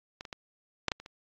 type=clicks; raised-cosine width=0.2 ms; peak=-22 / -25 / -21 / -9 / -11 / -28 / -28 dBFS; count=7; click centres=0.209 / 0.252 / 0.328 / 0.883 / 0.918 / 1 / 1.061 s; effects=low-pass 6000 Hz 12 dB/octave + AAC 48 kbps